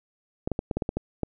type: clicks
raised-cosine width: 2 ms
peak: -13 dBFS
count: 9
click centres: 0.475 / 0.517 / 0.591 / 0.712 / 0.77 / 0.822 / 0.891 / 0.97 / 1.233 s
effects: none